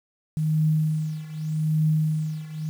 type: tone with tremolo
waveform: sine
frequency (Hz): 155.56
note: D#3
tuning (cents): 0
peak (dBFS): -17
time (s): 0.37-2.69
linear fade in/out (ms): 0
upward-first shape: triangle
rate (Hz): 0.83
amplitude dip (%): 90
effects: 8-bit